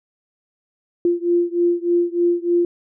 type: beating tone pair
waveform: sine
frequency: 345.7 / 349 Hz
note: F4 / F4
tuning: -18 / -1 cents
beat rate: 3.3 Hz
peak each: -18 / -19 dBFS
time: 1.05-2.65 s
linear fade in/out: 2 ms
effects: none